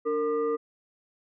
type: tone with frequency modulation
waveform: sine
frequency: 457.6 Hz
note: A#4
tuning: 32 cents flat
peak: -24 dBFS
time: 0.05-0.57 s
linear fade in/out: 20 ms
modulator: 749 Hz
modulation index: 0.64
effects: none